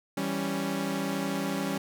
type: chord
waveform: sawtooth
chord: C# diminished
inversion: first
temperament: equal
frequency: 164.81 / 196 / 277.2 Hz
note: E3 / G3 / C#4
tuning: 0 / 0 / 0 cents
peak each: -33 / -28 / -28 dBFS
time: 0.17-1.78 s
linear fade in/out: 5 ms
effects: none